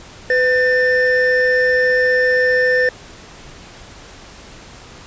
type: tone pair together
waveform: triangle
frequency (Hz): 503 / 1792.5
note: B4 / A6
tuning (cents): +32 / +32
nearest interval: octave + minor seventh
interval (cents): 2200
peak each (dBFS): -13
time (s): 0.3-2.89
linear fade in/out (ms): 2
effects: pink hiss -39 dBFS RMS until 5.06 s + resampled to 16000 Hz